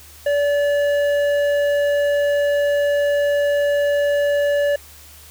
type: tone with hard clipping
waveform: triangle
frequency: 576 Hz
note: D5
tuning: 34 cents flat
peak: -17 dBFS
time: 0.26-4.76 s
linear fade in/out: 5 ms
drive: 12 dB
effects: added 74 Hz sine -46 dBFS peak until 5.3 s + white hiss -44 dBFS RMS until 5.3 s